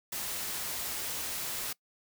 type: noise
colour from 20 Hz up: white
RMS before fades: -36 dBFS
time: 0.12-1.73 s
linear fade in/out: 5 ms
effects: noise-tail reverb RT60 0.1 s tail -23 dB re dry